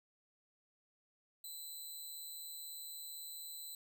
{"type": "tone", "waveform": "5% pulse", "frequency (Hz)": 4011, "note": "B7", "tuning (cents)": 26, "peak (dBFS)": -39, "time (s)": [1.44, 3.75], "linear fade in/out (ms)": 2, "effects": []}